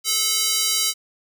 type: tone with high-pass filter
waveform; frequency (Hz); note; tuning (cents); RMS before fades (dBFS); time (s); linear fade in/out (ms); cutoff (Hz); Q
square; 433.7; A4; -25; -21; 0.04-0.94; 50; 4400; 1.1
effects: none